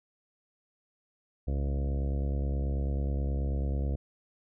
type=harmonic tone with a mistuned harmonic; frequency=69.3 Hz; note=C#2; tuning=in tune; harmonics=1 / 2 / 3 / 4 / 5 / 6 / 7 / 8 / 9 / 10; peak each=-28 / -36 / -41 / -43 / -46 / -50 / -45 / -48 / -52 / -53 dBFS; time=1.47-3.96 s; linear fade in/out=10 ms; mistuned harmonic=1; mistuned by=-32 cents; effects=none